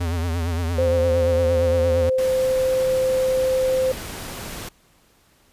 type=tone with vibrato; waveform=square; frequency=84.4 Hz; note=E2; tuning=41 cents sharp; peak=-22 dBFS; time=0-2.1 s; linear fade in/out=10 ms; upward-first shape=triangle; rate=8.7 Hz; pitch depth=100 cents each way
type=tone; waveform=sine; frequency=519 Hz; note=C5; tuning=14 cents flat; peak=-17 dBFS; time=0.78-3.92 s; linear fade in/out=5 ms
type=noise; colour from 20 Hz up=pink; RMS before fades=-33 dBFS; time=2.18-4.69 s; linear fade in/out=5 ms
effects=pink hiss -58 dBFS RMS until 5.52 s + resampled to 32000 Hz